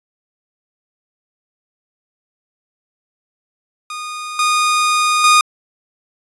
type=tone with level steps; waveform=sawtooth; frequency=1229 Hz; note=D#6; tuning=22 cents flat; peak=-21 / -9 / -4 dBFS; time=3.9-5.41 s; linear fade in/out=2 ms; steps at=4.39 / 5.24 s; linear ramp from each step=2 ms; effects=resampled to 24000 Hz